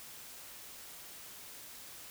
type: silence
effects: white hiss -50 dBFS RMS until 2.1 s